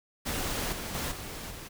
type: noise with level steps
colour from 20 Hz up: pink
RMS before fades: -32 / -37 / -33 / -40 / -43 dBFS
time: 0.25-1.69 s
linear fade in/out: 20 ms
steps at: 0.72 / 0.94 / 1.11 / 1.5 s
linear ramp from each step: 10 ms
effects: none